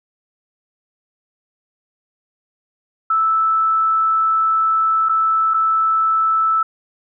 sine tone with dropouts, 1315 Hz, E6, 5 cents flat, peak -13 dBFS, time 3.1-6.63 s, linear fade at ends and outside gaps 5 ms, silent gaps 5.088-5.093 / 5.538-5.542 s, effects none

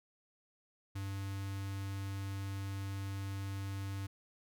square tone with notch filter, 98 Hz, G2, in tune, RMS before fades -40 dBFS, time 0.95-4.07 s, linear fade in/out 10 ms, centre 570 Hz, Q 1.1, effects none

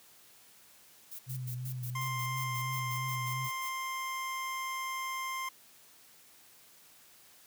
violet noise bursts, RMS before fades -44 dBFS, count 15, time 1.11-3.697 s, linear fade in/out 10 ms, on 81 ms, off 98 ms
sine tone with vibrato, 126.3 Hz, B2, 39 cents sharp, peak -35 dBFS, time 1.26-3.5 s, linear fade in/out 50 ms, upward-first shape triangle, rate 2.9 Hz, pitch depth 51 cents each way
25% pulse tone, 1050 Hz, C6, 6 cents sharp, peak -31 dBFS, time 1.95-5.49 s, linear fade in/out 5 ms
effects white hiss -59 dBFS RMS until 7.46 s + high-pass 80 Hz 12 dB/octave

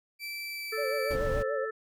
30% pulse tone with pitch glide, 2329 to 2309 Hz, D7 to D7, -15 to -30 cents, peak -33 dBFS, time 0.19-1.17 s, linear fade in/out 50 ms, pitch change -15 cents, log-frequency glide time 0.44-0.91 s
harmonic tone, 440 Hz, A4, in tune, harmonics 1 / 3 / 4, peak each -33 / -38 / -39 dBFS, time 0.72-1.71 s, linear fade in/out 10 ms
sine tone with vibrato, 550 Hz, C#5, 14 cents flat, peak -30 dBFS, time 0.77-1.66 s, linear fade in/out 20 ms, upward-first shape sine, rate 6.9 Hz, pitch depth 91 cents each way
brown noise, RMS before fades -33 dBFS, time 1.1-1.43 s, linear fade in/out 10 ms
effects none

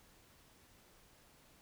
silence, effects pink hiss -65 dBFS RMS until 1.61 s

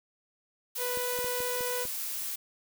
blue noise, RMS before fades -35 dBFS, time 0.75-2.36 s, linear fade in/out 10 ms
sawtooth tone, 493.9 Hz, B4, in tune, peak -28 dBFS, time 0.77-1.87 s, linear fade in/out 50 ms
clicks, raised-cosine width 2 ms, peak -30 dBFS, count 6, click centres 0.973 / 1.189 / 1.245 / 1.404 / 1.608 / 1.853 s
effects none

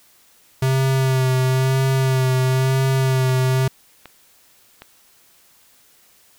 square tone with vibrato, 131.3 Hz, C3, 6 cents sharp, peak -16 dBFS, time 0.62-3.68 s, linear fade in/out 5 ms, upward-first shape sine, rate 1 Hz, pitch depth 26 cents each way
click train, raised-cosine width 0.3 ms, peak -21 dBFS, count 4, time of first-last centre 2.53-4.82 s, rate 1.31 Hz
effects white hiss -54 dBFS RMS until 6.38 s

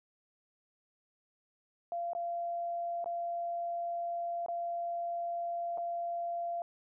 sine tone with dropouts, 688 Hz, F5, 26 cents flat, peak -33 dBFS, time 1.92-6.62 s, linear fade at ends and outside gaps 1 ms, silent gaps 2.133-2.15 / 3.043-3.059 / 4.462-4.484 / 5.775-5.781 s, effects none

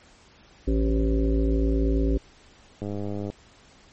harmonic tone, 55 Hz, A1, in tune, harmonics 1 / 3 / 5 / 7 / 9 / 10, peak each -21 / -33 / -26 / -29 / -35 / -39 dBFS, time 0.67-2.18 s, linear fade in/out 10 ms
click train, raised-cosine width 2 ms, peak -19 dBFS, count 50, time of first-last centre 2.82-3.3 s, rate 102 Hz
effects pink hiss -54 dBFS RMS until 3.92 s + MP3 32 kbps

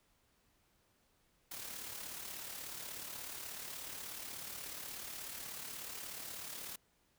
white noise with amplitude modulation, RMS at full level -44 dBFS, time 1.51-6.76 s, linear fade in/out 5 ms, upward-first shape sine, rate 36.5 Hz, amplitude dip 45%, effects pink hiss -74 dBFS RMS until 7.18 s

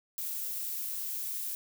violet noise, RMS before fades -36 dBFS, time 0.18-1.55 s, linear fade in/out 0 ms, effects none

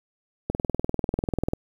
click train, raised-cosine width 2 ms, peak -11 dBFS, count 22, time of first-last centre 0.5-1.534 s, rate 20.3 Hz, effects 8-bit

